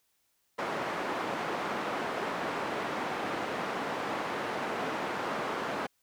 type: band-pass noise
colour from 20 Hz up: white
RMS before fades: -34 dBFS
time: 0.58-5.87 s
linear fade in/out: 10 ms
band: 210 to 1200 Hz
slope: 12 dB/octave
effects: white hiss -74 dBFS RMS until 6.02 s